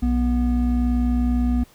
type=tone pair together; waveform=triangle; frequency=60.97 / 243.6 Hz; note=B1 / B3; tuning=-22 / -24 cents; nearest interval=2 octaves; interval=2398 cents; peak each=-18 dBFS; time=0.02-1.64 s; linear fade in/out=10 ms; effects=pink hiss -53 dBFS RMS until 1.74 s